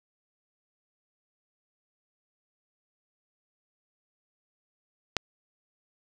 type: click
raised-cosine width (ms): 0.2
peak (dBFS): -7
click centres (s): 5.167
effects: none